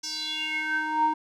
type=tone with band-pass filter sweep; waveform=square; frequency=310.5 Hz; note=D#4; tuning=3 cents flat; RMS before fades=-28 dBFS; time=0.03-1.14 s; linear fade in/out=10 ms; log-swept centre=5700 to 770 Hz; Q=6.1; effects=none